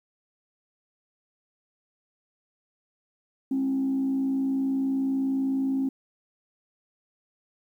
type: tone with frequency modulation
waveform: sine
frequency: 268 Hz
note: C4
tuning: 42 cents sharp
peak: -22 dBFS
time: 3.51-5.89 s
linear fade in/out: 5 ms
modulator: 59.7 Hz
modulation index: 0.31
effects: tanh soft clip ceiling -19 dBFS + 10-bit